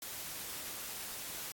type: noise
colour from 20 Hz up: white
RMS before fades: -43 dBFS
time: 0.02-1.52 s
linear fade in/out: 2 ms
effects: AAC 64 kbps